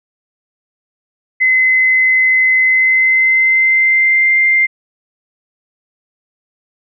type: tone with pitch glide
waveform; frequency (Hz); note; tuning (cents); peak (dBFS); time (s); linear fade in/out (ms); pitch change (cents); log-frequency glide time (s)
sine; 2043 to 2096; C7 to C7; -42 to +2; -8; 1.4-4.67; 20; +44; 2.63-4.38
effects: none